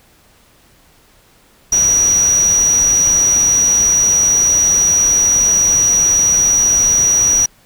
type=tone in noise; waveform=sine; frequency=5800 Hz; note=F#8; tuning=35 cents flat; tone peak=-9 dBFS; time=1.72-7.46 s; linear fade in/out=5 ms; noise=pink; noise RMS=-26 dBFS; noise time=1.72-7.46 s; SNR=+14 dB; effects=pink hiss -50 dBFS RMS until 7.65 s